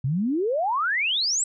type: exponential sweep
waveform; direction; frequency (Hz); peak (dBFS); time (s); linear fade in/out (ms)
sine; up; 123.4 to 8080; -21; 0.04-1.44; 5
effects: none